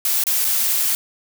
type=noise with dropouts; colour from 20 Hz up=blue; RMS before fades=-19 dBFS; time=0.05-0.95 s; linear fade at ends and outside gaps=1 ms; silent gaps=0.238-0.268 / 0.445-0.449 s; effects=none